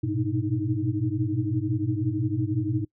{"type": "tone cluster", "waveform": "sine", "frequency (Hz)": [103.4, 119.5, 125.4, 305.7, 317.4], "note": ["G#2", "A#2", "B2", "D#4", "D#4"], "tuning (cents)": [-7, 43, 27, -30, 35], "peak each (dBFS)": -30, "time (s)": [0.03, 2.85], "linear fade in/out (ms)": 10, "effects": ["noise-tail reverb RT60 0.1 s tail -23 dB re dry"]}